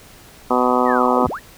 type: harmonic tone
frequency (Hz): 125.2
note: B2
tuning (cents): +24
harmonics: 2 / 3 / 4 / 5 / 6 / 7 / 8 / 9 / 10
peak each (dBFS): -20 / -23 / -21 / -25 / -22 / -24 / -22 / -24 / -23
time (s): 0.5-1.27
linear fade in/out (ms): 10
type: linear two-way sweep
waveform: sine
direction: down then up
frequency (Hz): 1990 to 46.25 to 1990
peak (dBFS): -23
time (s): 0.85-1.4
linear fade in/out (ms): 50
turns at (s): 1.28
effects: pink hiss -44 dBFS RMS until 1.57 s